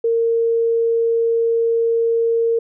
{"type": "tone", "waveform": "sine", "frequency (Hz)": 460, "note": "A#4", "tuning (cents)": -23, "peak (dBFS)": -14, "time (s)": [0.04, 2.59], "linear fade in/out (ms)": 5, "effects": []}